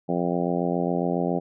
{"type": "harmonic tone", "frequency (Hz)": 87.3, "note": "F2", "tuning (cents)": 0, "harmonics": [2, 3, 4, 5, 6, 7, 8, 9], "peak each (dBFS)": [-27, -29, -30, -31, -32, -32, -33, -34], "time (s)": [0.08, 1.4], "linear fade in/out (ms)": 20, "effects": []}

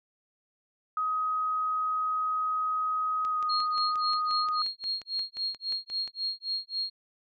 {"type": "tone with pitch glide", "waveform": "sine", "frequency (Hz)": [1260, 1243.4], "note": ["D#6", "D#6"], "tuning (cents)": [21, -2], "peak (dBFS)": -26, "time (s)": [0.97, 4.62], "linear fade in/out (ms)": 2, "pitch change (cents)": -23, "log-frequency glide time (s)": [3.28, 3.41]}
{"type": "click train", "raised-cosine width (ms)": 0.2, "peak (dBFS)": -28, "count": 17, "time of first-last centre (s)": [3.25, 6.077], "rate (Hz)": 5.66}
{"type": "tone with tremolo", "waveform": "sine", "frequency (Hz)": 4263, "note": "C8", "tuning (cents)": 32, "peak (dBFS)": -27, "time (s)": [3.49, 6.9], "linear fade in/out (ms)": 10, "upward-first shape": "sine", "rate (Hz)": 3.7, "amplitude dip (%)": 100}
{"effects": []}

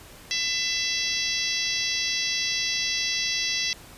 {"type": "harmonic tone", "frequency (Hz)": 668, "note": "E5", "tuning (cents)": 23, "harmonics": [3, 4, 5, 6, 7, 8, 9], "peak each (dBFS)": [-32, -32, -32, -32, -32, -32, -32], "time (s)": [0.31, 3.73], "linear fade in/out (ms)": 0, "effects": ["pink hiss -47 dBFS RMS until 3.97 s", "resampled to 32000 Hz"]}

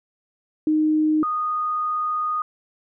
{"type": "tone pair in turn", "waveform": "sine", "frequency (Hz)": [308.9, 1235.6], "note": ["D#4", "D#6"], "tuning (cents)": [-12, -12], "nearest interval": "2 octaves", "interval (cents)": 2400, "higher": "second", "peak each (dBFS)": [-16, -21], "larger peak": "first", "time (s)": [[0.67, 1.23], [1.23, 2.42]], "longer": "second", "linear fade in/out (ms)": 2, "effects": []}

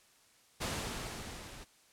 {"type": "noise with level ramp", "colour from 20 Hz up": "pink", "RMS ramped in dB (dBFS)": [-35, -50], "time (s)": [0.6, 1.65], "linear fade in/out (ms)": 20, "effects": ["white hiss -65 dBFS RMS until 1.92 s", "low-pass 10000 Hz 12 dB/octave"]}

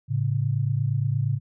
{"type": "tone pair together", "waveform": "sine", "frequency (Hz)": [110, 138.59], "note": ["A2", "C#3"], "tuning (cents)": [0, 0], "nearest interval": "major third", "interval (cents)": 400, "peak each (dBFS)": -24, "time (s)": [0.08, 1.4], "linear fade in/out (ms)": 50, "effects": []}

